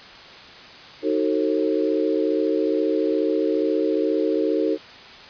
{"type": "chord", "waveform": "sine", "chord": "D# diminished seventh", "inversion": "none", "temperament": "just", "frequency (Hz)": [311.1, 373.4, 448, 537.6], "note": ["D#4", "F#4", "A4", "C5"], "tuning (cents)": [0, 16, 31, 47], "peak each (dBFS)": [-23, -25, -23, -27], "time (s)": [1.02, 4.78], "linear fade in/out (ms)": 50, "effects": ["white hiss -42 dBFS RMS until 5.29 s", "resampled to 11025 Hz"]}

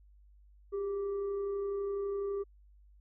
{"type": "tone with frequency modulation", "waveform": "sine", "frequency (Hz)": 400, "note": "G4", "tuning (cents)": 35, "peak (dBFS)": -32, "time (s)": [0.72, 2.44], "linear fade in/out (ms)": 20, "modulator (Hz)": 768, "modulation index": 0.28, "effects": ["added 50 Hz sine -57 dBFS peak until 3 s"]}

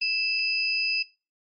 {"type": "tone pair together", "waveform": "sine", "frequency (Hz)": [2638, 4980], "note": ["E7", "D#8"], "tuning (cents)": [1, 1], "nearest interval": "major seventh", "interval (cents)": 1100, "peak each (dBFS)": -26, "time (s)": [0.01, 1.03], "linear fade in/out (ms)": 10, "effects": ["noise-tail reverb RT60 0.3 s tail -21 dB re dry", "Opus 24 kbps"]}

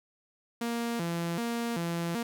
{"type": "tone with vibrato", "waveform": "sawtooth", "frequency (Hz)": 199.3, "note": "G3", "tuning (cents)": 29, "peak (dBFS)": -26, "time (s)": [0.61, 2.23], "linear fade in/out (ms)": 5, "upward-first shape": "square", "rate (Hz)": 1.3, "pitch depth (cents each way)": 280, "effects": []}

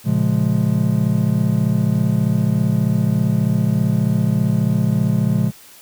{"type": "chord", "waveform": "triangle", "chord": "Bb minor seventh", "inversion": "none", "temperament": "just", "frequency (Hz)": [116.54, 139.85, 174.81, 209.8], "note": ["Bb2", "Db3", "F3", "Ab3"], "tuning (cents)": [0, 16, 2, 18], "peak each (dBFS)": -18, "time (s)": [0.04, 5.52], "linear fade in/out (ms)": 50, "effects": ["white hiss -44 dBFS RMS until 5.81 s"]}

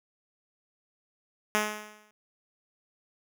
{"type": "tone with exponential decay", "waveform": "5% pulse", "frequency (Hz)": 212, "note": "G#3", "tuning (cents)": 36, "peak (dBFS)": -11, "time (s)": [1.55, 2.11], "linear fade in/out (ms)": 0, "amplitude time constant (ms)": 120, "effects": []}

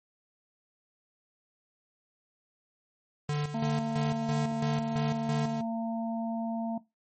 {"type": "tone with tremolo", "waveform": "square", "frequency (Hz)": 147.6, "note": "D3", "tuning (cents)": 9, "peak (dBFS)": -28, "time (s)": [3.29, 5.61], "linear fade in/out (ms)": 2, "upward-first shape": "square", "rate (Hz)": 3, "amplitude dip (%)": 60}
{"type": "harmonic tone", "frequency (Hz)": 227.4, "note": "A#3", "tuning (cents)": -43, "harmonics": [1, 3, 4], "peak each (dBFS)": [-30, -37, -41], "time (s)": [3.54, 6.78], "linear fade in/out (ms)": 5}
{"effects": ["noise-tail reverb RT60 0.2 s tail -18 dB re dry", "MP3 32 kbps"]}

